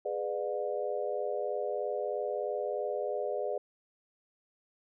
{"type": "chord", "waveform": "sine", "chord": "G# diminished seventh", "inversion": "none", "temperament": "just", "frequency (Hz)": [415.3, 498.4, 598, 717.6], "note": ["G#4", "B4", "D5", "F5"], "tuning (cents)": [0, 16, 31, 47], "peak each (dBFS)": [-36, -36, -35, -40], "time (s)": [0.05, 3.58], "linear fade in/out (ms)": 5, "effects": []}